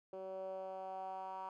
10% pulse tone with band-pass filter sweep, 189.4 Hz, F#3, 41 cents sharp, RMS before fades -45 dBFS, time 0.13-1.49 s, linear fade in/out 2 ms, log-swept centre 480 to 950 Hz, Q 4.5, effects none

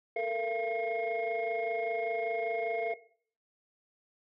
sine tone cluster, 442.6 / 467.7 / 681 / 2160 Hz, A4 / A#4 / F5 / C#7, +10 / +6 / -44 / -45 cents, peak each -34 / -35 / -33 / -37 dBFS, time 0.16-2.94 s, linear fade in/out 5 ms, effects noise-tail reverb RT60 0.5 s tail -17 dB re dry + tanh soft clip ceiling -23 dBFS

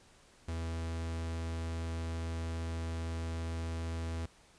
45% pulse tone, 82.41 Hz, E2, in tune, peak -35 dBFS, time 0.48-4.26 s, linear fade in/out 5 ms, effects pink hiss -62 dBFS RMS until 4.58 s + resampled to 22050 Hz

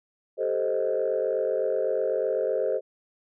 sine chord, A half-diminished seventh, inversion third, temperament equal, 392 / 440 / 523.3 / 622.3 Hz, G4 / A4 / C5 / Eb5, 0 / 0 / 0 / 0 cents, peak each -30 / -28 / -26 / -29 dBFS, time 0.37-2.81 s, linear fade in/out 50 ms, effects tanh soft clip ceiling -16 dBFS

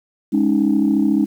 sine chord, Ab suspended fourth, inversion none, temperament equal, 207.7 / 277.2 / 311.1 Hz, Ab3 / Db4 / Eb4, 0 / 0 / 0 cents, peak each -17 dBFS, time 0.32-1.26 s, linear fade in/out 20 ms, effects tanh soft clip ceiling -6 dBFS + 8-bit

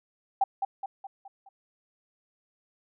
sine tone with echo, 784 Hz, G5, in tune, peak -19 dBFS, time 0.41-0.44 s, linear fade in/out 5 ms, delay 210 ms, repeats 5, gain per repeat -6 dB, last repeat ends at 1.49 s, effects none

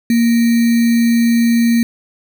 sine tone with sample-and-hold, 233.1 Hz, A#3, in tune, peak -9 dBFS, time 0.1-1.83 s, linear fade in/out 2 ms, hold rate 2100 Hz, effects none

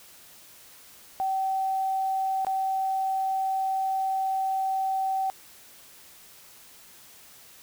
sine tone with dropouts, 768 Hz, G5, 36 cents flat, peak -24 dBFS, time 1.2-5.3 s, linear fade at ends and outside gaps 0 ms, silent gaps 2.448-2.468 s, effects white hiss -51 dBFS RMS until 7.62 s

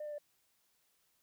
sine tone with pitch steps, 602 / 595.1 / 588.3 Hz, D5 / D5 / D5, +43 / +23 / +3 cents, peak -38 dBFS, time 0-0.183 s, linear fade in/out 5 ms, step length 61 ms, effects tanh soft clip ceiling -37 dBFS + white hiss -75 dBFS RMS until 1.22 s

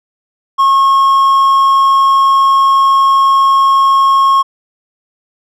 triangle tone, 1087 Hz, C#6, 34 cents flat, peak -4 dBFS, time 0.58-4.43 s, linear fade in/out 20 ms, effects none

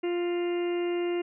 harmonic tone with a mistuned harmonic, 349.2 Hz, F4, in tune, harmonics 1 / 2 / 3 / 4 / 5 / 6 / 7 / 8, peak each -26 / -40 / -47 / -48 / -51 / -44 / -50 / -44 dBFS, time 0.03-1.22 s, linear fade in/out 10 ms, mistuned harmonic 5, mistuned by +31 cents, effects none

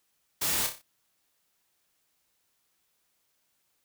white noise with echo, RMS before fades -29 dBFS, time 0.41-0.67 s, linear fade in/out 10 ms, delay 30 ms, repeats 5, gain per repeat -6 dB, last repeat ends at 0.82 s, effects white hiss -74 dBFS RMS until 3.84 s

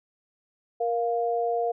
sine tone pair together, 469.7 / 699.5 Hz, A#4 / F5, +13 / +3 cents, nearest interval perfect fifth, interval 690 cents, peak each -26 dBFS, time 0.8-1.72 s, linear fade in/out 10 ms, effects none

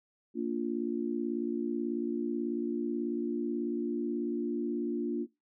sine chord, Bb major, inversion none, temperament just, 233.1 / 291.4 / 349.6 Hz, Bb3 / D4 / F4, 0 / -13 / +2 cents, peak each -34 dBFS, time 0.34-5.27 s, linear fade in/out 50 ms, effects noise-tail reverb RT60 0.2 s tail -19 dB re dry

